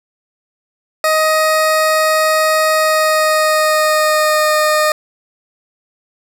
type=tone with pitch glide; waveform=20% pulse; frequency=627 to 612.7 Hz; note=D#5 to D#5; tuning=+13 to -27 cents; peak=-6 dBFS; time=1.04-4.92 s; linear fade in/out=2 ms; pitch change=-40 cents; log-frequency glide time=2.74-4.55 s; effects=none